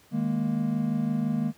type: chord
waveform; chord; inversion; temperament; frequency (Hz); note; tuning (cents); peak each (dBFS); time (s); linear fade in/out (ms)
triangle; D# suspended fourth; none; just; 155.56 / 207.4 / 233.3; D#3 / G#3 / A#3; 0 / -2 / +2; -28 / -27 / -25; 0.11-1.53; 50
effects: pink hiss -58 dBFS RMS until 1.57 s + high-pass 80 Hz 12 dB/octave